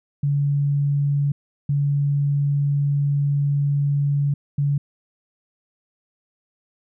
sine tone bursts at uneven times, 142.6 Hz, C#3, 49 cents sharp, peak -17 dBFS, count 3, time 0.23-1.32 / 1.69-4.34 / 4.58-4.78 s, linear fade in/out 5 ms, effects none

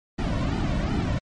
brown noise with flanger, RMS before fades -25 dBFS, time 0.18-1.19 s, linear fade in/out 10 ms, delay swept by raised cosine 1.8 to 2.48 ms, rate 2.6 Hz, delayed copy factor -0.9, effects low-pass 5000 Hz 12 dB/octave + MP3 48 kbps

